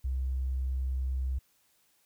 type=tone with tanh clipping; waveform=triangle; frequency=65 Hz; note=C2; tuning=11 cents flat; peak=-28 dBFS; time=0.04-1.39 s; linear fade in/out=10 ms; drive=3 dB; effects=white hiss -69 dBFS RMS until 2.05 s